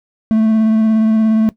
triangle tone with vibrato, 220 Hz, A3, in tune, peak -7 dBFS, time 0.31-1.49 s, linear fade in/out 0 ms, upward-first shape sine, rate 17 Hz, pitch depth 16 cents each way, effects noise-tail reverb RT60 0.1 s tail -17 dB re dry

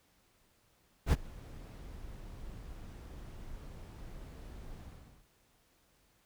brown noise with ADSR envelope, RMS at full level -23 dBFS, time 1.06-5.27 s, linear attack 66 ms, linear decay 29 ms, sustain -24 dB, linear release 450 ms, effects pink hiss -70 dBFS RMS until 6.25 s

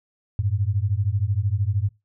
sine beating tone pair, 94.6 / 107.6 Hz, F#2 / A2, +39 / -38 cents, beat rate 13 Hz, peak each -23 dBFS, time 0.39-1.89 s, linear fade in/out 0 ms, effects noise-tail reverb RT60 0.2 s tail -18 dB re dry

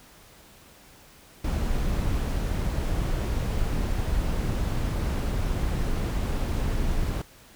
brown noise, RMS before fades -26 dBFS, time 1.44-7.22 s, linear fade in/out 5 ms, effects pink hiss -52 dBFS RMS until 7.55 s

